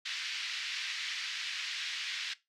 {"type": "band-pass noise", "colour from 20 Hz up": "pink", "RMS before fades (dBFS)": -38, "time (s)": [0.05, 2.34], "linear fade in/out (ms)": 10, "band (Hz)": [1900, 5000], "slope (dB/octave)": 24, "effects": ["noise-tail reverb RT60 0.2 s tail -17 dB re dry"]}